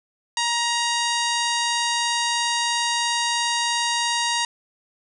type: harmonic tone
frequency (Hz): 943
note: A#5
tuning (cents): +20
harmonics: 1 / 2 / 3 / 4 / 5 / 6 / 7 / 8 / 9 / 10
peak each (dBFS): -25 / -28 / -29 / -28 / -30 / -35 / -30 / -37 / -38 / -38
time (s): 0.37-4.45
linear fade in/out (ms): 2
effects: none